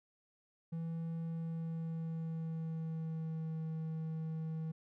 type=tone with pitch glide; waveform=triangle; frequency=164.81 to 159.84 Hz; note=E3 to D#3; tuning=0 to +47 cents; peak=-35 dBFS; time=0.72-4.72 s; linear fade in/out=10 ms; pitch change=-53 cents; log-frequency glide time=1.21-3.62 s; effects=none